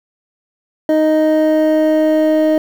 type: tone pair together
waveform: triangle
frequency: 311.1 / 622.3 Hz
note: D#4 / D#5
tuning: 0 / 0 cents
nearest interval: octave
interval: 1200 cents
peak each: -10 dBFS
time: 0.89-2.58 s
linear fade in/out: 2 ms
effects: tanh soft clip ceiling -3 dBFS + 7-bit